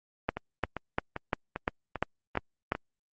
two click trains, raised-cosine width 0.5 ms, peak -18 / -11 dBFS, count 7 / 8, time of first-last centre 0.37-2.751 / 0.29-2.721 s, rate 2.52 / 2.88 Hz, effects Opus 32 kbps

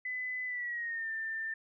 sine tone with pitch glide, 2008 to 1788.9 Hz, B6 to A6, +28 to +28 cents, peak -34 dBFS, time 0.05-1.54 s, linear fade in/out 5 ms, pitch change -200 cents, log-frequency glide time 0.46-1.1 s, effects none

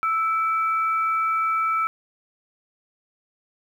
sine tone pair together, 1318.5 / 2304 Hz, E6 / D7, 0 / -34 cents, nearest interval minor seventh, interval 966 cents, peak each -20 / -30 dBFS, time 0.03-1.87 s, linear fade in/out 0 ms, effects 9-bit

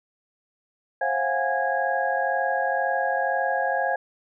sine tone cluster, 533 / 688 / 730 / 823 / 1650 Hz, C5 / F5 / F#5 / G#5 / G#6, +32 / -26 / -24 / -16 / -12 cents, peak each -28 dBFS, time 1.01-3.96 s, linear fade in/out 5 ms, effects none

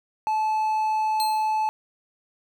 triangle tone, 867 Hz, A5, 26 cents flat, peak -19 dBFS, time 0.27-1.69 s, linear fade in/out 0 ms
sawtooth tone with exponential decay, 4186 Hz, C8, in tune, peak -22 dBFS, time 1.2-1.61 s, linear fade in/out 0 ms, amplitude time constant 88 ms
effects none

